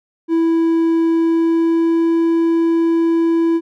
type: tone with pitch glide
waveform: triangle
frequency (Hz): 329.6 to 331.9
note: E4 to E4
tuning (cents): 0 to +12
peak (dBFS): -10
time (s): 0.28-3.61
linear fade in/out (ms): 50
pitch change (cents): +12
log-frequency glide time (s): 1.09-2.13
effects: none